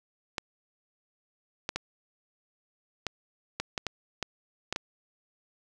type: clicks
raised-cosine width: 0.2 ms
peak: -13 dBFS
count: 10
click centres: 0.382 / 1.691 / 1.76 / 3.067 / 3.6 / 3.778 / 3.867 / 4.227 / 4.726 / 4.761 s
effects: none